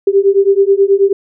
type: beating tone pair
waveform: sine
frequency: 390 / 399.3 Hz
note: G4 / G4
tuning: -9 / +32 cents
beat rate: 9.3 Hz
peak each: -10 dBFS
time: 0.07-1.13 s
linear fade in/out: 5 ms
effects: none